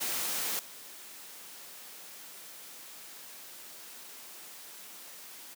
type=noise with level steps; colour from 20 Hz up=white; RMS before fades=-33 / -48 dBFS; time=0-5.55 s; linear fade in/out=20 ms; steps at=0.59 s; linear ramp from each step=2 ms; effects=high-pass 200 Hz 12 dB/octave